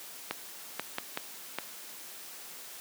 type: clicks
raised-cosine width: 0.3 ms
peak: -15 dBFS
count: 5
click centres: 0.31 / 0.796 / 0.984 / 1.174 / 1.586 s
effects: white hiss -46 dBFS RMS until 2.8 s + high-pass 200 Hz 12 dB/octave